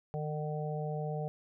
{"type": "harmonic tone with a mistuned harmonic", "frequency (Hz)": 151.2, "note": "D#3", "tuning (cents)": -49, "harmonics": [1, 3, 4, 5], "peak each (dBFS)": [-35, -40, -42, -42], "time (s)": [0.14, 1.28], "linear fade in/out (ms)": 0, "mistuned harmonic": 1, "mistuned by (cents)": 20, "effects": []}